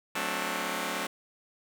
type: chord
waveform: 5% pulse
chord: D dominant seventh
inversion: first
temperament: just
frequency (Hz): 183.54 / 220.2 / 264.3 / 293.7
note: F#3 / A3 / C4 / D4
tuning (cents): -14 / +2 / +18 / 0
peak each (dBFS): -25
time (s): 0.15-1.07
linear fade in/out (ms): 5
effects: none